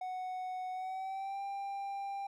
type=tone with pitch glide; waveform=triangle; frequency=740 to 793.1 Hz; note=F#5 to G5; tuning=0 to +20 cents; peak=-35 dBFS; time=0.01-2.27 s; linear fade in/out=5 ms; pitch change=+120 cents; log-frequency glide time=0.72-1.42 s; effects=none